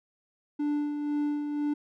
triangle tone with tremolo, 293.9 Hz, D4, 1 cent sharp, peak -23 dBFS, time 0.59-1.74 s, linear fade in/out 10 ms, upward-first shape sine, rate 2 Hz, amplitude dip 45%, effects none

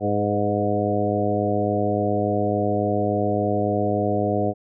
harmonic tone with a mistuned harmonic, 103.5 Hz, G#2, 5 cents flat, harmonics 1 / 2 / 3 / 4 / 5 / 6 / 7, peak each -27 / -27 / -27 / -27 / -27 / -27 / -27 dBFS, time 0-4.54 s, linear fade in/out 50 ms, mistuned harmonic 5, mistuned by -24 cents, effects none

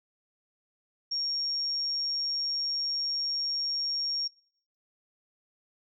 sine tone, 5550 Hz, F8, 12 cents flat, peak -28 dBFS, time 1.11-4.28 s, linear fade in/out 10 ms, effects noise-tail reverb RT60 0.6 s tail -25 dB re dry

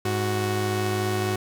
sawtooth tone pair together, 103.7 / 370 Hz, G#2 / F#4, -2 / 0 cents, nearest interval octave + minor seventh, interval 2202 cents, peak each -22 dBFS, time 0.05-1.36 s, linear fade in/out 5 ms, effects none

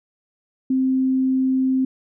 sine tone, 261.6 Hz, C4, in tune, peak -16 dBFS, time 0.7-1.85 s, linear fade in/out 5 ms, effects none

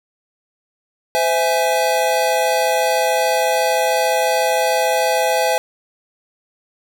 square chord, C augmented, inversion none, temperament equal with one note detuned, 513.1 / 659.3 / 830.6 Hz, C5 / E5 / G#5, -34 / 0 / 0 cents, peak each -20 dBFS, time 1.15-5.58 s, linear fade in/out 0 ms, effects none

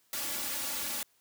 white noise with comb filter, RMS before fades -35 dBFS, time 0.13-1.03 s, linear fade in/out 2 ms, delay 3.5 ms, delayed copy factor +0.7, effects white hiss -69 dBFS RMS until 1.2 s + high-pass 80 Hz 12 dB/octave

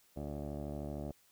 15% pulse tone with low-pass filter, 73 Hz, D2, 10 cents flat, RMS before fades -41 dBFS, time 0.16-1.12 s, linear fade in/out 10 ms, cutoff 540 Hz, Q 5.4, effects white hiss -68 dBFS RMS until 1.31 s

